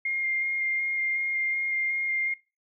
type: tone with vibrato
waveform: sine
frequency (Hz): 2121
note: C7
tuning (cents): +23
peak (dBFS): -25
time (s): 0.05-2.34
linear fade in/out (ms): 5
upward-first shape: square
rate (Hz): 2.7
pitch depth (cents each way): 9
effects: noise-tail reverb RT60 0.3 s tail -21 dB re dry